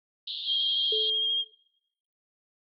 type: band-pass noise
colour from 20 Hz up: white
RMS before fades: -36 dBFS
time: 0.27-1.1 s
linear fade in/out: 5 ms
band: 3100 to 4200 Hz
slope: 96 dB/octave
type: tone with vibrato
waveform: sine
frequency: 3232 Hz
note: G#7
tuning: 48 cents flat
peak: -24 dBFS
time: 0.45-1.45 s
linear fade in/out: 50 ms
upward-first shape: sine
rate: 13 Hz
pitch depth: 20 cents each way
type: tone with exponential decay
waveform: sine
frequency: 434.2 Hz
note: A4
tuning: 23 cents flat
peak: -28 dBFS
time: 0.92-1.52 s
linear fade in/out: 5 ms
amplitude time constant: 130 ms
effects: noise-tail reverb RT60 0.8 s tail -25 dB re dry